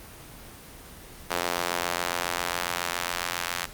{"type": "tone with high-pass filter sweep", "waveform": "sawtooth", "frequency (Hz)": 87.31, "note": "F2", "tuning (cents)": 0, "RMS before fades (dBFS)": -30, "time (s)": [1.3, 3.66], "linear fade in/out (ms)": 10, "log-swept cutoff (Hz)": [600, 1300], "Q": 0.76, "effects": ["pink hiss -45 dBFS RMS until 3.73 s", "Opus 24 kbps"]}